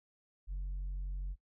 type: tone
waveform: sine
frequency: 46.22 Hz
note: F#1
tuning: 1 cent flat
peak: -33 dBFS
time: 0.47-1.36 s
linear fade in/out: 50 ms
effects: noise-tail reverb RT60 0.1 s tail -23 dB re dry + tanh soft clip ceiling -35 dBFS